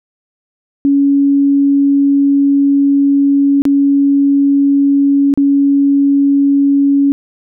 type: tone with dropouts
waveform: sine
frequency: 280 Hz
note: C#4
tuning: 18 cents sharp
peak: -7 dBFS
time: 0.85-7.12 s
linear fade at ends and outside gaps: 0 ms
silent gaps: 3.62-3.653 / 5.339-5.375 s
effects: none